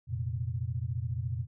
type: chord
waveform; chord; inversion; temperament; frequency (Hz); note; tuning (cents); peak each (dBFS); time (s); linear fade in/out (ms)
sine; F suspended fourth; none; equal; 87.31 / 116.54 / 130.81; F2 / Bb2 / C3; 0 / 0 / 0; -36 / -33 / -37; 0.07-1.47; 50
effects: none